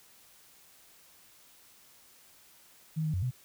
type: tone with pitch steps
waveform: sine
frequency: 157.9 / 155.3 / 91.6 / 125.9 Hz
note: D#3 / D#3 / F#2 / B2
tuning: +26 / -3 / -17 / +34 cents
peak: -28 dBFS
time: 2.96-3.312 s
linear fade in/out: 20 ms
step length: 88 ms
effects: white hiss -59 dBFS RMS until 3.44 s